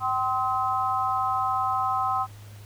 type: tone cluster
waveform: sine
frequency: 769 / 1042 / 1279 Hz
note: G5 / C6 / D#6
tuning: -33 / -7 / +47 cents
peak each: -27 dBFS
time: 0-2.27 s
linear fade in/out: 50 ms
effects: added 103 Hz sine -42 dBFS peak until 2.65 s + pink hiss -52 dBFS RMS until 2.65 s